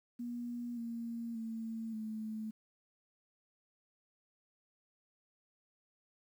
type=tone with pitch steps; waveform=sine; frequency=239.9 / 232.4 / 225.1 / 218.1 Hz; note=A#3 / A#3 / A3 / A3; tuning=+50 / -5 / +40 / -15 cents; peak=-38 dBFS; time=0.19-2.51 s; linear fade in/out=10 ms; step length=580 ms; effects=11-bit